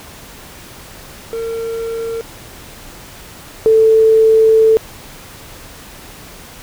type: tone pair in turn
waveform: triangle / sine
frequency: 456.5 / 442.7 Hz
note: A#4 / A4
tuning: -36 / +11 cents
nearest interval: minor second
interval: 53 cents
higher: first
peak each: -17 / -6 dBFS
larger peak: second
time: 1.33-2.21 / 3.66-4.77 s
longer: second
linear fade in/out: 0 ms
effects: pink hiss -36 dBFS RMS until 6.62 s